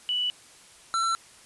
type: tone pair in turn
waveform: sine / square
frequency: 2960 / 1344.7 Hz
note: F#7 / E6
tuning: 0 / +34 cents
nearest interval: octave + major second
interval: 1366 cents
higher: first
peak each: -24 dBFS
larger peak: neither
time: 0.09-0.3 / 0.94-1.15 s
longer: neither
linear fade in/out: 0 ms
effects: white hiss -52 dBFS RMS until 1.45 s + resampled to 24000 Hz